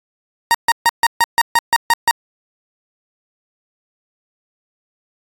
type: tone bursts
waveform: 30% pulse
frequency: 932.3 Hz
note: A#5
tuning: in tune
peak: -7 dBFS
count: 10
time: 0.51-2.11 s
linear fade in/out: 0 ms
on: 34 ms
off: 140 ms
effects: AAC 48 kbps